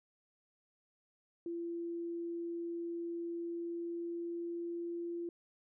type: tone with pitch glide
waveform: sine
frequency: 340 to 342.6 Hz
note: F4 to F4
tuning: -46 to -33 cents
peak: -37 dBFS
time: 1.46-5.29 s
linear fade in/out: 2 ms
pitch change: +13 cents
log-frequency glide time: 3.33-5.16 s
effects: none